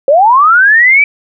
sine linear sweep, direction up, 523.3 to 2338 Hz, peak -3 dBFS, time 0.08-1.04 s, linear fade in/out 2 ms, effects none

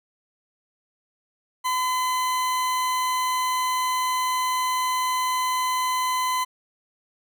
40% pulse tone, 1016 Hz, B5, 49 cents sharp, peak -21 dBFS, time 1.64-6.45 s, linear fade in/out 20 ms, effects none

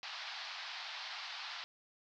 white band-pass noise, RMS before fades -45 dBFS, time 0.03-1.64 s, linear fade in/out 0 ms, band 700 to 4900 Hz, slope 48 dB/octave, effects none

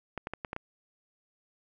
clicks, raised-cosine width 0.5 ms, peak -20 dBFS, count 6, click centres 0.177 / 0.271 / 0.336 / 0.448 / 0.531 / 0.564 s, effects none

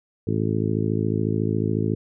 harmonic tone, 54 Hz, A1, 32 cents flat, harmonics 2 / 3 / 4 / 5 / 6 / 7 / 8, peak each -25 / -27 / -28 / -29 / -30 / -30 / -31 dBFS, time 0.27-1.95 s, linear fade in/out 5 ms, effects none

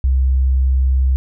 sine tone, 65.41 Hz, C2, in tune, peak -11 dBFS, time 0.04-1.16 s, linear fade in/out 0 ms, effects none

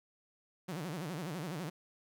sawtooth tone with vibrato, 165.6 Hz, E3, 8 cents sharp, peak -34 dBFS, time 0.68-1.7 s, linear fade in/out 10 ms, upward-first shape sine, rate 12 Hz, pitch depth 240 cents each way, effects 11-bit

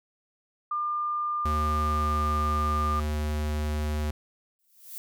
sine tone, 1200 Hz, D6, 37 cents sharp, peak -26 dBFS, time 0.71-3 s, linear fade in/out 5 ms
square tone with pitch glide, 76 to 75.48 Hz, D#2 to D2, -40 to +48 cents, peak -27 dBFS, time 1.45-4.11 s, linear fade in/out 5 ms, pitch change -12 cents, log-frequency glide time 1.79-2.16 s
violet noise with exponential growth, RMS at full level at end -36 dBFS, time 4.59-4.98 s, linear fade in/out 0 ms, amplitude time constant 84 ms
effects none

